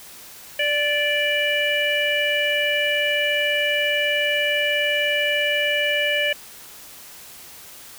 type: harmonic tone with a mistuned harmonic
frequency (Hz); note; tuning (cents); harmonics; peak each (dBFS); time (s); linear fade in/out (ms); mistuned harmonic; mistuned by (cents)
587.3; D5; 0; 1 / 3 / 4 / 5; -24 / -24 / -24 / -24; 0.59-6.33; 5; 3; -17
effects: white hiss -42 dBFS RMS until 7.98 s